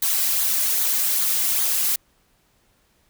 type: noise with flanger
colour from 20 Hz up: blue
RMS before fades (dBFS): -21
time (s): 0.02-1.96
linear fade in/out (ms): 5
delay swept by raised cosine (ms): 0.36 to 2.26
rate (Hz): 2.5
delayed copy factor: -0.5
effects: pink hiss -63 dBFS RMS until 3.09 s